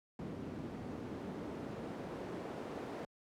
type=noise with band-pass filter sweep; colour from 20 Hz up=pink; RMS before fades=-44 dBFS; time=0.19-3.05 s; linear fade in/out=2 ms; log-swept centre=220 to 450 Hz; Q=0.93; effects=high-pass 60 Hz 12 dB/octave